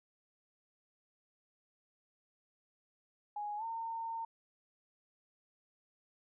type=tone with pitch glide; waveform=sine; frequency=830.6 to 911 Hz; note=G#5 to A#5; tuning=0 to -40 cents; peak=-37 dBFS; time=3.36-4.25 s; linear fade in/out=5 ms; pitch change=+160 cents; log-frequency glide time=3.57-3.64 s; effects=none